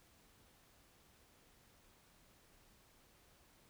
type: silence
effects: pink hiss -68 dBFS RMS until 3.69 s